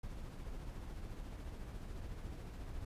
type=noise with tremolo; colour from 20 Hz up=brown; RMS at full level=-44 dBFS; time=0.03-2.85 s; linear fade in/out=5 ms; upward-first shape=triangle; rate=14 Hz; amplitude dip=40%; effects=resampled to 32000 Hz